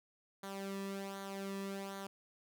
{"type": "tone with flanger", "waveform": "sawtooth", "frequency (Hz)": 196, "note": "G3", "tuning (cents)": 0, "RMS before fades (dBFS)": -43, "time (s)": [0.43, 2.07], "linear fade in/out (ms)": 5, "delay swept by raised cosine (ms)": [0.38, 1.37], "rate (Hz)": 1.3, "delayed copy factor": -0.65, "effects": []}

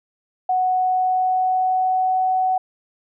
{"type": "tone with pitch glide", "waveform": "sine", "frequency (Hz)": [740, 747.7], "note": ["F#5", "F#5"], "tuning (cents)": [0, 18], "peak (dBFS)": -16, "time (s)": [0.49, 2.58], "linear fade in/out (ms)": 5, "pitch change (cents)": 18, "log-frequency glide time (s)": [0.74, 2.22], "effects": []}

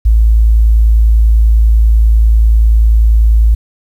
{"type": "tone", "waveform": "sine", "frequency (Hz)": 55.1, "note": "A1", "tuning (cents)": 3, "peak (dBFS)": -4, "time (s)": [0.05, 3.55], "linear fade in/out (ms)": 10, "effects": ["7-bit"]}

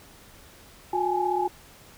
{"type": "tone cluster", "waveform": "sine", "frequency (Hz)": [359.9, 818, 854], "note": ["F#4", "G#5", "G#5"], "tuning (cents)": [-48, -26, 48], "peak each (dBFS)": -27, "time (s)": [0.93, 1.48], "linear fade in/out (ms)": 5, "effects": ["pink hiss -51 dBFS RMS until 1.97 s"]}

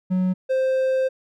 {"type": "tone pair in turn", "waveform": "triangle", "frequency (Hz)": [184.5, 523.7], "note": ["F#3", "C5"], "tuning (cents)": [-5, 1], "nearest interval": "octave + tritone", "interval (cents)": 1806, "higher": "second", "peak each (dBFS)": -16, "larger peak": "neither", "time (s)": [[0.1, 0.34], [0.49, 1.09]], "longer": "second", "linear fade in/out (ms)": 20, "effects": []}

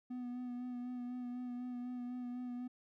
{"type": "tone with vibrato", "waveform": "triangle", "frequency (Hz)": 246.9, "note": "B3", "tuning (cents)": 0, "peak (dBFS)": -38, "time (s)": [0.1, 2.68], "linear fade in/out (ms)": 10, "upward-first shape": "sine", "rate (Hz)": 4, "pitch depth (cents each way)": 23, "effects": []}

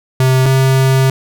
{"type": "tone pair in turn", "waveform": "square", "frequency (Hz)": [130.5, 132.7], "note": ["C3", "C3"], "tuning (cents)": [-4, 25], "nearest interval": "unison", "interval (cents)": 29, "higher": "second", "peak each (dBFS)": -9, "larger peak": "neither", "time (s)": [[0.2, 0.46], [0.46, 1.1]], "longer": "second", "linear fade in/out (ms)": 2, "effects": []}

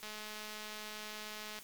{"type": "click train", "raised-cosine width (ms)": 0.2, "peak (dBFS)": -28, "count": 333, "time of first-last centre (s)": [0.03, 1.589], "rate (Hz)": 213, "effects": ["white hiss -54 dBFS RMS until 1.63 s", "MP3 96 kbps"]}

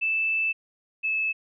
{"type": "tone pair in turn", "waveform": "sine", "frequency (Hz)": [2637, 2607], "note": ["E7", "E7"], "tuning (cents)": [0, -20], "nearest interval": "unison", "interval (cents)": 20, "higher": "first", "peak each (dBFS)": [-22, -23], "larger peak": "first", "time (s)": [[0.01, 0.53], [1.03, 1.33]], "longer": "first", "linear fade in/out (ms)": 20, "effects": []}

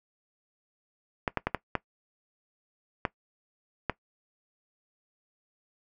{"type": "clicks", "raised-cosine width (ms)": 0.5, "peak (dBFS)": -11, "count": 7, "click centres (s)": [1.278, 1.373, 1.47, 1.547, 1.753, 3.052, 3.897], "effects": ["noise-tail reverb RT60 0.1 s tail -19 dB re dry"]}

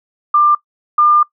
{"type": "tone pair in turn", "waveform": "sine", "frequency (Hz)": [1191, 1201.4], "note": ["D6", "D6"], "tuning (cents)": [24, 39], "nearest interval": "unison", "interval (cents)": 15, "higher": "second", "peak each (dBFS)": -7, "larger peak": "neither", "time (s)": [[0.34, 0.55], [0.98, 1.23]], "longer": "second", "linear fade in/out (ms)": 5, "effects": ["noise-tail reverb RT60 0.1 s tail -21 dB re dry"]}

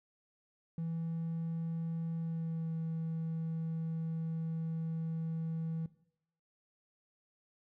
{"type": "tone with pitch glide", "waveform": "triangle", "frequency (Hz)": [164.81, 162.54], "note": ["E3", "E3"], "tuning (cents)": [0, -24], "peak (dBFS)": -32, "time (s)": [0.78, 5.86], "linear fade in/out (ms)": 2, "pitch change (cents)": -24, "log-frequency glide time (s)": [2.17, 2.73], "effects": ["noise-tail reverb RT60 0.7 s tail -19 dB re dry", "tanh soft clip ceiling -28 dBFS"]}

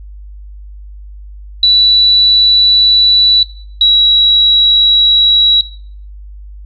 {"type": "tone pair in turn", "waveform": "sine", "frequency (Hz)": [3951, 3883], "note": ["B7", "B7"], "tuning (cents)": [0, -30], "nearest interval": "unison", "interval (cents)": 30, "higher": "first", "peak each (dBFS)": -4, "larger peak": "neither", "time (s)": [[1.63, 3.43], [3.81, 5.61]], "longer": "neither", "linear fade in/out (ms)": 2, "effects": ["noise-tail reverb RT60 0.5 s tail -17 dB re dry", "added 50 Hz sine -28 dBFS peak until 6.65 s"]}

